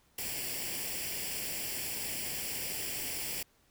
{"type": "noise with comb filter", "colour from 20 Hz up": "white", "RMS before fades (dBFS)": -37, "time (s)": [0.18, 3.43], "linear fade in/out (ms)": 5, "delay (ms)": 0.39, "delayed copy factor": 0.7, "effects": ["pink hiss -68 dBFS RMS until 3.7 s"]}